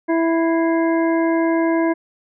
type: harmonic tone with a mistuned harmonic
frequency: 329.6 Hz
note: E4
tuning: in tune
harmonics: 1 / 2 / 3 / 5 / 6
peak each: -16 / -22 / -26 / -30 / -32 dBFS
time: 0.08-1.94 s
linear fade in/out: 20 ms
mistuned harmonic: 6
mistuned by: +100 cents
effects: none